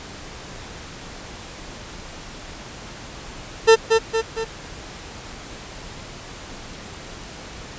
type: tone with echo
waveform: 40% pulse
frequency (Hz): 449.2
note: A4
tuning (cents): +36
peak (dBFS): -7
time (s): 3.67-3.76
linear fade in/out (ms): 20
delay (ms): 230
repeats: 3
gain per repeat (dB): -5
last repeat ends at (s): 4.45
effects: pink hiss -37 dBFS RMS until 7.78 s + resampled to 16000 Hz